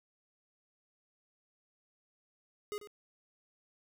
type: tone with echo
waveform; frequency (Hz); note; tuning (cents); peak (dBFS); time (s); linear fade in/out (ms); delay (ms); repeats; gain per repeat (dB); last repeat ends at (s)
square; 415.3; G#4; 0; -37; 2.72-2.78; 0; 93; 1; -12; 2.873
effects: none